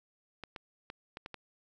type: clicks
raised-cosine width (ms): 0.3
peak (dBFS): -26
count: 6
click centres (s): 0.437 / 0.562 / 0.901 / 1.171 / 1.261 / 1.343
effects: none